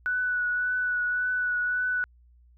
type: tone with vibrato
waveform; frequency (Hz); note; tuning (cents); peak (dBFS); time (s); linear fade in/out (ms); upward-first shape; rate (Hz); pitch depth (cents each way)
sine; 1480; F#6; 0; -24; 0.06-2.04; 0; triangle; 1.8; 22
effects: added 60 Hz sine -54 dBFS peak until 2.57 s